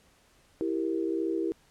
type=chord; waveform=sine; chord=E diminished; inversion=none; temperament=equal; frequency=329.6 / 392 / 466.2 Hz; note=E4 / G4 / Bb4; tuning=0 / 0 / 0 cents; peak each=-29 / -32 / -35 dBFS; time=0.61-1.52 s; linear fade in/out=0 ms; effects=pink hiss -63 dBFS RMS until 1.7 s + low-pass 11000 Hz 12 dB/octave